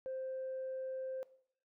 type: tone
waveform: sine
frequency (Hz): 523.3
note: C5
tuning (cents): 0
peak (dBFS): -37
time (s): 0.06-1.23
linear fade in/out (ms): 0
effects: noise-tail reverb RT60 0.6 s tail -19 dB re dry + tanh soft clip ceiling -35 dBFS